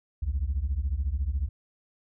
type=beating tone pair; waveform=sine; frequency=61.74 / 75.74 Hz; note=B1 / D#2; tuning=0 / -46 cents; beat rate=14 Hz; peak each=-27 dBFS; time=0.22-1.49 s; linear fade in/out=10 ms; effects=tanh soft clip ceiling -21 dBFS